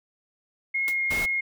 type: tone with vibrato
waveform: sine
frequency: 2150 Hz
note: C7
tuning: 47 cents sharp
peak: -23 dBFS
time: 0.74-1.41 s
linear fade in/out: 10 ms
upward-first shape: triangle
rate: 2.5 Hz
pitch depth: 10 cents each way
type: noise with exponential decay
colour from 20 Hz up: white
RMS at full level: -32 dBFS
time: 0.88-0.98 s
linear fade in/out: 0 ms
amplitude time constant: 20 ms
type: noise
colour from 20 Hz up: pink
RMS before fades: -33 dBFS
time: 1.1-1.26 s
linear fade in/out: 10 ms
effects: none